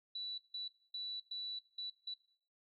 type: tone bursts at uneven times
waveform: sine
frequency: 3951 Hz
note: B7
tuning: in tune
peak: -39 dBFS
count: 6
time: 0.15-0.38 / 0.54-0.68 / 0.94-1.2 / 1.31-1.59 / 1.78-1.9 / 2.07-2.14 s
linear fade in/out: 5 ms
effects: noise-tail reverb RT60 0.5 s tail -17 dB re dry + MP3 64 kbps